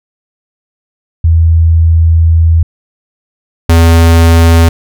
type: tone pair in turn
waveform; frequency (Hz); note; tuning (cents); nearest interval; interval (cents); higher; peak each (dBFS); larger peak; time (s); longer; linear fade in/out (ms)
sine / square; 82.1 / 83.1; E2 / E2; -6 / +15; unison; 21; second; -3; neither; 1.24-2.63 / 3.69-4.69; first; 5
effects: none